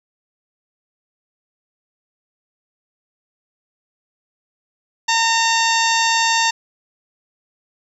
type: harmonic tone with a mistuned harmonic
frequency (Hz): 913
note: A#5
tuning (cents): -36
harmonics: 1 / 2 / 3 / 4 / 5 / 6 / 7 / 8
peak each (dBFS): -18 / -21 / -23 / -24 / -25 / -26 / -26 / -27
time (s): 5.08-6.51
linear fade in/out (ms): 10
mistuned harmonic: 7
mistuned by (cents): -47
effects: 8-bit

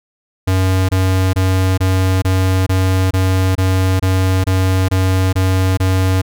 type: tone bursts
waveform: square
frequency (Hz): 93.9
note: F#2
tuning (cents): +26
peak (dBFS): -12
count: 13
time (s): 0.47-6.218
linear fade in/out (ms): 10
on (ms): 420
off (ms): 24
effects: none

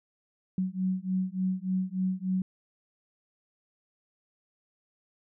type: beating tone pair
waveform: sine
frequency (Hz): 184.9 / 188.3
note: F#3 / F#3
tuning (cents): -1 / +31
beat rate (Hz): 3.4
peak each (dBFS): -30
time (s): 0.58-2.42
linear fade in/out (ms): 2
effects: none

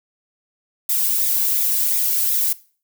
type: noise with flanger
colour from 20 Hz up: violet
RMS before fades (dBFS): -19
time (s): 0.89-2.53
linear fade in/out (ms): 5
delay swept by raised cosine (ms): 0.67 to 1.61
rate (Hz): 2.8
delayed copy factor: -0.5
effects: noise-tail reverb RT60 0.4 s tail -19 dB re dry

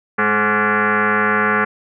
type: tone with frequency modulation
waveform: sine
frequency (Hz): 108.5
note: A2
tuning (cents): -24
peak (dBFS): -13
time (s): 0.18-1.65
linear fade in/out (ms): 10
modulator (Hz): 318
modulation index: 5.7
effects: none

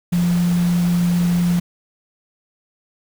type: tone in noise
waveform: sine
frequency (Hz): 174.61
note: F3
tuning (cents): 0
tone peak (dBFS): -14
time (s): 0.12-1.6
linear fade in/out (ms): 10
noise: pink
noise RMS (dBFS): -32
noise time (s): 0.12-1.6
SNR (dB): +15
effects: none

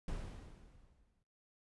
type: noise with exponential decay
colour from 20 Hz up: brown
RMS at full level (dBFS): -39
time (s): 0.08-1.23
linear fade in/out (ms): 2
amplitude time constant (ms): 250
effects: noise-tail reverb RT60 0.7 s tail -20 dB re dry + resampled to 24000 Hz

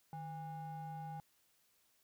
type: ring-modulated tone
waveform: triangle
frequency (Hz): 330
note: E4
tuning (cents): +2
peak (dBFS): -38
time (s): 0.13-1.2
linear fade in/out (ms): 0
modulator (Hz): 484
effects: white hiss -74 dBFS RMS until 2.03 s

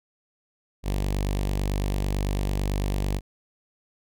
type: tone with notch filter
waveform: sawtooth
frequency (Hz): 49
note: G1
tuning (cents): 0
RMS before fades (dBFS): -26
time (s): 0.83-3.21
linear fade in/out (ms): 50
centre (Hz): 1400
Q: 1.6
effects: none

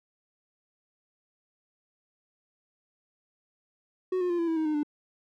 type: tone with pitch steps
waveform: triangle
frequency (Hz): 370 / 358.4 / 347.2 / 336.4 / 325.8 / 315.7 / 305.8 / 296.2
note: F#4 / F4 / F4 / E4 / E4 / D#4 / D#4 / D4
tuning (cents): 0 / +45 / -10 / +35 / -20 / +25 / -30 / +15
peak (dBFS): -23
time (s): 4.12-4.832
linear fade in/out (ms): 5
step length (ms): 89
effects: none

